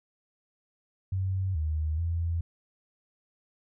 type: tone with pitch steps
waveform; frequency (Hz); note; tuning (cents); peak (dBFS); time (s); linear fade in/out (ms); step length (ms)
sine; 94.7 / 77.6 / 84.1; F#2 / D#2 / E2; +41 / -4 / +35; -26; 1.12-2.41; 5; 430
effects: none